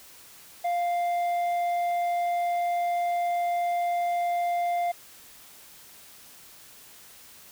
sine tone with tanh clipping, 698.5 Hz, F5, in tune, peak -25 dBFS, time 0.64-4.92 s, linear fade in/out 10 ms, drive 6 dB, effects white hiss -50 dBFS RMS until 7.51 s

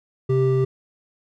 triangle tone pair together, 131.88 / 392 Hz, C3 / G4, +14 / 0 cents, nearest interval octave + perfect fifth, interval 1886 cents, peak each -17 dBFS, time 0.29-0.65 s, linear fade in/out 10 ms, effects none

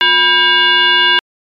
sine tone with frequency modulation, 2221 Hz, C#7, 3 cents sharp, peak -7 dBFS, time 0.01-1.19 s, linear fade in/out 0 ms, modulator 621 Hz, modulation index 2, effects MP3 96 kbps

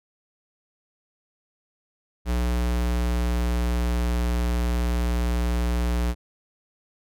square tone with pitch glide, 60.2 to 59.75 Hz, B1 to A#1, -44 to +43 cents, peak -22 dBFS, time 2.25-6.15 s, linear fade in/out 50 ms, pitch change -13 cents, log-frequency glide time 2.51-3.88 s, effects none

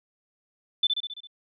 sine tone with echo, 3520 Hz, A7, in tune, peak -18 dBFS, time 0.83-0.87 s, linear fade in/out 5 ms, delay 67 ms, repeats 6, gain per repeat -4 dB, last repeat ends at 1.272 s, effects none

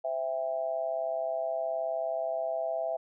sine tone with amplitude modulation, 659.3 Hz, E5, in tune, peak -25 dBFS, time 0.04-2.97 s, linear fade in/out 10 ms, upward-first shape sine, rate 139 Hz, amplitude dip 85%, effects none

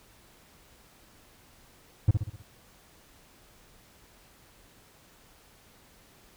triangle tone with echo, 103.7 Hz, G#2, 2 cents flat, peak -13 dBFS, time 2.08-2.11 s, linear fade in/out 5 ms, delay 63 ms, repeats 5, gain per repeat -6 dB, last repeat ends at 2.425 s, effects pink hiss -58 dBFS RMS until 6.36 s

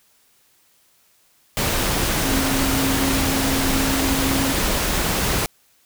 sine tone in noise, 268.9 Hz, C4, 47 cents sharp, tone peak -22 dBFS, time 2.25-4.53 s, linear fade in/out 0 ms, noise pink, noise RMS -21 dBFS, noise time 1.57-5.46 s, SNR -4 dB, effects white hiss -59 dBFS RMS until 5.85 s

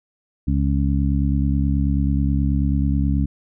harmonic tone, 69.3 Hz, C#2, in tune, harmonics 1 / 2 / 3 / 4, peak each -19 / -22 / -24 / -25 dBFS, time 0.47-3.26 s, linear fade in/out 10 ms, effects none

